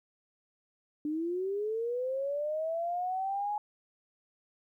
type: linear sweep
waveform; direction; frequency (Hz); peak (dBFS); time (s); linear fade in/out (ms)
sine; up; 293.7 to 843; -30; 1.05-3.58; 2
effects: 12-bit